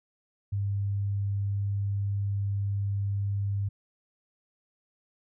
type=tone; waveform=sine; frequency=100.1 Hz; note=G2; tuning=37 cents sharp; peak=-26 dBFS; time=0.52-3.69 s; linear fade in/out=10 ms; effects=none